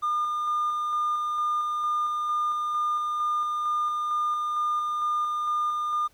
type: tone with tremolo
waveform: triangle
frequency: 1210 Hz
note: D#6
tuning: 49 cents flat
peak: -20 dBFS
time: 0.02-6.08 s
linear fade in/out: 20 ms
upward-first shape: square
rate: 2.2 Hz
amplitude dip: 30%
effects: tanh soft clip ceiling -19 dBFS + pink hiss -62 dBFS RMS until 6.13 s